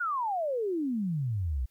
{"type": "exponential sweep", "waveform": "sine", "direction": "down", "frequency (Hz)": [1480, 58.27], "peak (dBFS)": -27, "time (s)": [0, 1.66], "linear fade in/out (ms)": 10, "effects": ["white hiss -72 dBFS RMS until 1.7 s", "MP3 96 kbps"]}